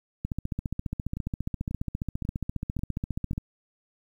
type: two click trains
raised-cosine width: 5 ms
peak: -21 / -17 dBFS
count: 5 / 47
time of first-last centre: 1.17-3.332 / 0.25-3.379 s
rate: 1.85 / 14.7 Hz
effects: 9-bit